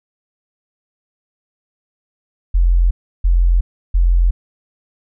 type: tone bursts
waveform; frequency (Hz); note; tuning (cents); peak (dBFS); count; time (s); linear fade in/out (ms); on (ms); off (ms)
sine; 43.54; F1; -5; -9; 3; 2.54-4.31; 10; 370; 330
effects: none